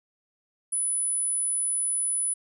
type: tone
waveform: sine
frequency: 9980 Hz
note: D#9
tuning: 4 cents sharp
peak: -24 dBFS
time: 0.72-2.34 s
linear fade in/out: 10 ms
effects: none